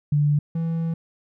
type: tone pair in turn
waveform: sine / triangle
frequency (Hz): 146.83 / 164.81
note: D3 / E3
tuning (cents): 0 / 0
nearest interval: major second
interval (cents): 200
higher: second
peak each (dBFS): -16 / -20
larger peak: first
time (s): 0.12-0.39 / 0.55-0.94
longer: second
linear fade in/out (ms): 5
effects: none